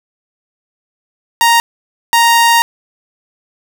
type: tone bursts at uneven times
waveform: sawtooth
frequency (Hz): 932.3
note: A#5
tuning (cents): 0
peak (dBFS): -3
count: 2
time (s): 1.41-1.6 / 2.13-2.62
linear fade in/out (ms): 0
effects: none

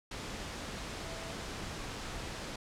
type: tone in noise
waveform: sine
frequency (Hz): 659.3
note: E5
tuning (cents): 0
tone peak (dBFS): -48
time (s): 1.03-1.33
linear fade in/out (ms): 5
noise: pink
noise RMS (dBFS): -41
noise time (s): 0.11-2.56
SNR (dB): -10
effects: low-pass 7000 Hz 12 dB/octave

